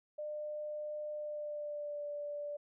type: tone with pitch glide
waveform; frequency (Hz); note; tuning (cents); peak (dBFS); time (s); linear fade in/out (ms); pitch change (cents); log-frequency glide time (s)
sine; 601 to 584.6; D5 to D5; +40 to -8; -38; 0.18-2.57; 10; -48; 1.13-2.05
effects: none